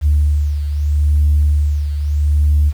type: beating tone pair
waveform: sine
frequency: 73.8 / 74.58 Hz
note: D2 / D2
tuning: +9 / +27 cents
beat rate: 0.78 Hz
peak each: -11 / -18 dBFS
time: 0.01-2.73 s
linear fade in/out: 50 ms
effects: tanh soft clip ceiling -5 dBFS + 7-bit